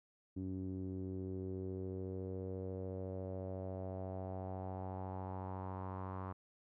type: tone with low-pass filter sweep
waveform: sawtooth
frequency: 94 Hz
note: F#2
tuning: 28 cents sharp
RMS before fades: -43 dBFS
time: 0.36-6.33 s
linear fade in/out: 10 ms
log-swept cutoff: 290 to 1100 Hz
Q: 3.9
effects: none